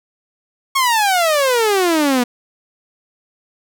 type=exponential sweep; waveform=sawtooth; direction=down; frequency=1108.7 to 238 Hz; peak=-9 dBFS; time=0.75-2.24 s; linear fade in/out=10 ms; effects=none